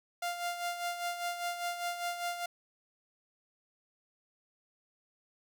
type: tone with tremolo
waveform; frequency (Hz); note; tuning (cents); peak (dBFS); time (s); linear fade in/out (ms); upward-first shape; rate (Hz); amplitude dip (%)
sawtooth; 698.5; F5; 0; -28; 0.22-2.46; 5; sine; 5; 60
effects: none